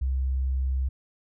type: tone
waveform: sine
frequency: 65.6 Hz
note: C2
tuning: 5 cents sharp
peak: -23 dBFS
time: 0.01-0.89 s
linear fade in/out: 10 ms
effects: none